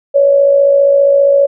sine tone with amplitude modulation, 561 Hz, C#5, 21 cents sharp, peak -3 dBFS, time 0.14-1.47 s, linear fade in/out 20 ms, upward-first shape sine, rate 55 Hz, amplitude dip 50%, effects none

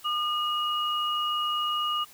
sine tone pair together, 1214.3 / 2888 Hz, D#6 / F#7, -43 / -43 cents, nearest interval octave + minor third, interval 1500 cents, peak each -27 / -29 dBFS, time 0.04-2.05 s, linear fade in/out 20 ms, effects white hiss -52 dBFS RMS until 2.13 s

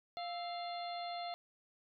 harmonic tone with a mistuned harmonic, 698.5 Hz, F5, in tune, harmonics 1 / 2 / 3 / 4 / 5 / 6, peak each -40 / -52 / -52 / -57 / -52 / -50 dBFS, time 0.17-1.34 s, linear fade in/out 0 ms, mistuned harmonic 2, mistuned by -100 cents, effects none

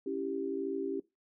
sine chord, C# diminished, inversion none, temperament equal, 277.2 / 329.6 / 392 Hz, C#4 / E4 / G4, 0 / 0 / 0 cents, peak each -37 / -39 / -35 dBFS, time 0.06-1 s, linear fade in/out 5 ms, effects noise-tail reverb RT60 0.2 s tail -19 dB re dry

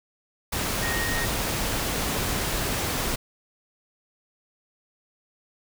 sine tone in noise, 1864.7 Hz, A#6, in tune, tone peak -29 dBFS, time 0.82-1.26 s, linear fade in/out 10 ms, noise pink, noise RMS -27 dBFS, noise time 0.52-3.16 s, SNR -5 dB, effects none

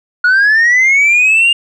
sine linear sweep, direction up, 1433 to 2826 Hz, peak -4 dBFS, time 0.24-1.53 s, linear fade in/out 5 ms, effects tanh soft clip ceiling -5 dBFS

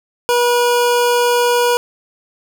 25% pulse tone, 483.4 Hz, B4, 37 cents flat, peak -8 dBFS, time 0.29-1.77 s, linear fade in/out 0 ms, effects none

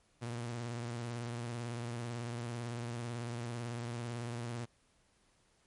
sawtooth tone with vibrato, 118.7 Hz, A#2, 32 cents sharp, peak -34 dBFS, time 0.21-4.66 s, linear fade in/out 20 ms, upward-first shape triangle, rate 18 Hz, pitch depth 63 cents each way, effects pink hiss -71 dBFS RMS until 5.66 s + MP3 48 kbps

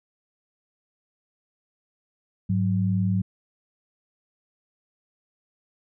sine tone pair together, 103.52 / 185.2 Hz, G#2 / F#3, -5 / +2 cents, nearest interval minor seventh, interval 1007 cents, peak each -23 dBFS, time 2.49-3.22 s, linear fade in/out 10 ms, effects none

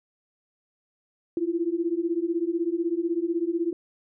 sine beating tone pair, 329.6 / 345.6 Hz, E4 / F4, 0 / -18 cents, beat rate 16 Hz, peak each -27 / -26 dBFS, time 1.37-3.73 s, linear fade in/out 2 ms, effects none

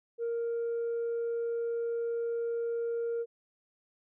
sine tone, 466.2 Hz, A#4, in tune, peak -28 dBFS, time 0.18-3.26 s, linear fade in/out 50 ms, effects tanh soft clip ceiling -28 dBFS

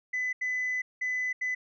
sine tone bursts at uneven times, 2006 Hz, B6, 26 cents sharp, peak -26 dBFS, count 4, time 0.13-0.33 / 0.41-0.82 / 1.01-1.33 / 1.41-1.55 s, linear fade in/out 10 ms, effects tanh soft clip ceiling -25 dBFS

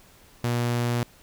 sawtooth tone, 120 Hz, B2, 49 cents flat, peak -19 dBFS, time 0.44-1.03 s, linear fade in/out 0 ms, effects pink hiss -54 dBFS RMS until 1.22 s

